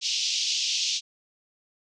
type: band-pass noise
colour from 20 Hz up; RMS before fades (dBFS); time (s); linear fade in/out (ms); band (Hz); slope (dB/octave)
white; -27; 0.01-1.01; 50; 2700 to 6200; 48
effects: none